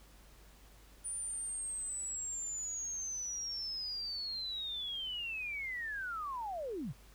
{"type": "linear sweep", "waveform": "sine", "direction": "down", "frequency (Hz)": [9440, 104.2], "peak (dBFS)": -37, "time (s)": [1.04, 6.93], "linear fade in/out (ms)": 20, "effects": ["added 50 Hz sine -58 dBFS peak until 7.14 s", "pink hiss -62 dBFS RMS until 7.14 s"]}